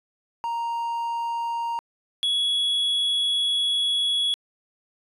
triangle tone pair in turn, 932.3 / 3363 Hz, A#5 / G#7, 0 / +21 cents, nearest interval octave + minor seventh, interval 2221 cents, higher second, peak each -23 / -19 dBFS, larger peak second, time 0.44-1.79 / 2.23-4.34 s, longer second, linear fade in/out 0 ms, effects resampled to 32000 Hz

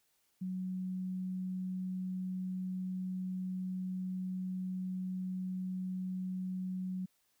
sine tone, 185.2 Hz, F#3, 2 cents sharp, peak -35 dBFS, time 0.41-7.06 s, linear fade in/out 10 ms, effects white hiss -75 dBFS RMS until 7.4 s

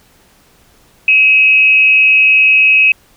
sine tone with frequency modulation, 2557 Hz, D#7, 47 cents sharp, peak -5 dBFS, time 1.08-2.92 s, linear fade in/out 2 ms, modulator 208 Hz, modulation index 0.39, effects pink hiss -49 dBFS RMS until 3.16 s

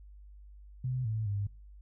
sine tone with pitch steps, 127.7 / 109.9 / 101 Hz, C3 / A2 / G#2, -42 / -2 / -48 cents, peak -30 dBFS, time 0.84-1.47 s, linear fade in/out 5 ms, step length 210 ms, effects noise-tail reverb RT60 0.3 s tail -23 dB re dry + added 50 Hz sine -49 dBFS peak until 1.81 s

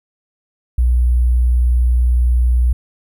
sine tone with sample-and-hold, 60.9 Hz, B1, 24 cents flat, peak -10 dBFS, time 0.78-2.73 s, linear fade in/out 5 ms, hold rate 11025 Hz, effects none

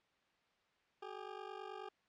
20% pulse ring-modulated tone, 402.5 Hz, G4, 46 cents sharp, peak -38 dBFS, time 1.02-1.89 s, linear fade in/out 5 ms, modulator 24.7 Hz, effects white hiss -75 dBFS RMS until 2.08 s + low-pass 3000 Hz 12 dB/octave

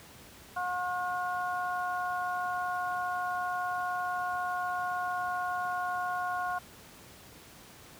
harmonic tone, 360 Hz, F#4, 47 cents flat, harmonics 2 / 3 / 4, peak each -33 / -35 / -36 dBFS, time 0.56-6.59 s, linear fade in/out 10 ms, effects pink hiss -52 dBFS RMS until 7.99 s + high-pass 60 Hz 12 dB/octave

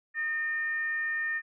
sine tone with frequency modulation, 1822 Hz, A#6, 40 cents flat, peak -28 dBFS, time 0.14-1.42 s, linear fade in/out 50 ms, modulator 580 Hz, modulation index 0.25, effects none

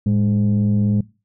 sine tone pair together, 108.65 / 205.1 Hz, A2 / G#3, -21 / -21 cents, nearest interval major seventh, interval 1100 cents, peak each -15 dBFS, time 0.06-1.01 s, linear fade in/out 5 ms, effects noise-tail reverb RT60 0.3 s tail -21 dB re dry + tanh soft clip ceiling -11 dBFS

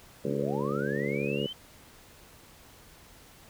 harmonic tone, 70.6 Hz, C#2, 32 cents sharp, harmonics 2 / 3 / 4 / 5 / 6 / 7 / 8, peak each -35 / -34 / -38 / -37 / -34 / -35 / -39 dBFS, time 0.24-1.47 s, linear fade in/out 10 ms
sine linear sweep, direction up, 123.4 to 3136 Hz, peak -36 dBFS, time 0.25-1.53 s, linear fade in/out 5 ms
effects pink hiss -54 dBFS RMS until 3.49 s

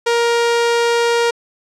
sawtooth tone, 469.8 Hz, A#4, 13 cents sharp, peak -9 dBFS, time 0.06-1.31 s, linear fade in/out 10 ms, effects low-pass 7000 Hz 12 dB/octave

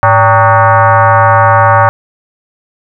sine tone with frequency modulation, 106.4 Hz, G#2, 42 cents sharp, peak -3 dBFS, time 0.03-1.89 s, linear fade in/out 0 ms, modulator 340 Hz, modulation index 3.9, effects none

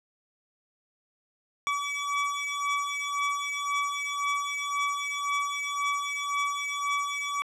25% pulse beating tone pair, 1142 / 1143.9 Hz, D6 / D6, -49 / -46 cents, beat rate 1.9 Hz, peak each -27 dBFS, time 1.67-7.42 s, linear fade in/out 0 ms, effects low-pass 7000 Hz 12 dB/octave

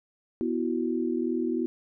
sine chord, B suspended fourth, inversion none, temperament equal, 246.9 / 329.6 / 370 Hz, B3 / E4 / F#4, 0 / 0 / 0 cents, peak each -29 / -29 / -31 dBFS, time 0.41-1.66 s, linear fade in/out 0 ms, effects none

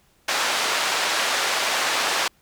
pink band-pass noise, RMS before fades -23 dBFS, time 0.28-2.28 s, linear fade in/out 5 ms, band 740 to 6300 Hz, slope 12 dB/octave, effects pink hiss -61 dBFS RMS until 2.41 s

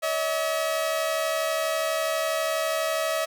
sawtooth tone pair together, 570 / 642.2 Hz, C#5 / E5, +48 / -45 cents, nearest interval major second, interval 207 cents, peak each -27 / -21 dBFS, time 0.02-3.26 s, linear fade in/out 20 ms, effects none

